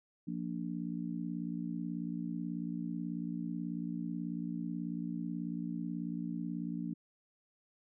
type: harmonic tone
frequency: 58.27 Hz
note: A#1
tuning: in tune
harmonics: 3 / 4 / 5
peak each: -39 / -40 / -41 dBFS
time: 0.27-6.94 s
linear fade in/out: 10 ms
effects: none